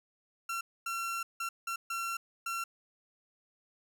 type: tone bursts at uneven times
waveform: 30% pulse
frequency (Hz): 1361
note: F6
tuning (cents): -45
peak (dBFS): -31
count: 6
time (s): 0.49-0.61 / 0.86-1.23 / 1.4-1.49 / 1.67-1.76 / 1.9-2.17 / 2.46-2.64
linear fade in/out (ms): 5
effects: none